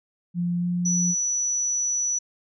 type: tone with pitch glide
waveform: sine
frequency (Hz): 174.6 to 176.42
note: F3 to F3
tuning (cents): 0 to +18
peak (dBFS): -22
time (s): 0.34-1.15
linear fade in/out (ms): 50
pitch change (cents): +18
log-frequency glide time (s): 0.59-0.66
type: tone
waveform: sine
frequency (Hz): 5920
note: F#8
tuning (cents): 0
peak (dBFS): -22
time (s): 0.85-2.19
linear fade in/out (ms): 10
effects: none